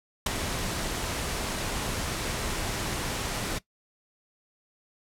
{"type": "noise with ADSR envelope", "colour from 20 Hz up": "pink", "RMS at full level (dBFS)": -22, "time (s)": [0.26, 3.59], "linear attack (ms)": 6, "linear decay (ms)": 10, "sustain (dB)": -9, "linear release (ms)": 14, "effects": ["noise-tail reverb RT60 0.1 s tail -18 dB re dry", "low-pass 11000 Hz 12 dB/octave"]}